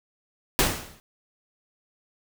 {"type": "noise with exponential decay", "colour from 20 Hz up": "pink", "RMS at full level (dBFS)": -17, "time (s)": [0.59, 1], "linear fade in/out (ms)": 0, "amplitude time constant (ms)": 88, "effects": []}